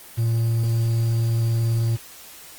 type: tone with quantisation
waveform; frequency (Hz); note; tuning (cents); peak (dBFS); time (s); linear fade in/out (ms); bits
triangle; 114.8; A#2; -26; -16; 0.17-1.97; 20; 7
effects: white hiss -43 dBFS RMS until 2.58 s + Opus 24 kbps